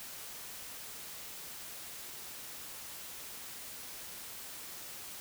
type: silence
effects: white hiss -46 dBFS RMS until 5.2 s